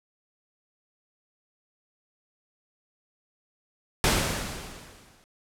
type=noise with exponential decay; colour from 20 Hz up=pink; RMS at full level=-20 dBFS; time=4.04-5.24 s; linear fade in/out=0 ms; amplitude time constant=260 ms; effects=low-pass 11000 Hz 12 dB/octave